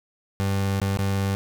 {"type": "tone with dropouts", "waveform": "30% pulse", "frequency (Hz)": 98, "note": "G2", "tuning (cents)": 0, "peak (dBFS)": -19, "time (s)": [0.4, 1.35], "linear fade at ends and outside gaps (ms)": 0, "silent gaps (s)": [[0.8, 0.816], [0.972, 0.989]], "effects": []}